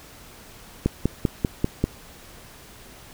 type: click train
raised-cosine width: 3 ms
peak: -6 dBFS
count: 6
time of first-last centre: 0.86-1.84 s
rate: 5.1 Hz
effects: pink hiss -46 dBFS RMS until 3.13 s